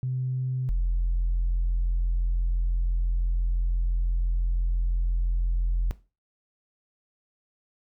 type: tone pair in turn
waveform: sine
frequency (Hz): 128.7 / 42.95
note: C3 / F1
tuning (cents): -28 / -28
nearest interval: octave + perfect fifth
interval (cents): 1900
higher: first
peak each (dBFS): -25 / -20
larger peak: second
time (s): 0.03-0.69 / 0.69-5.91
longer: second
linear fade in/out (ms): 0
effects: noise-tail reverb RT60 0.3 s tail -18 dB re dry + tanh soft clip ceiling -19 dBFS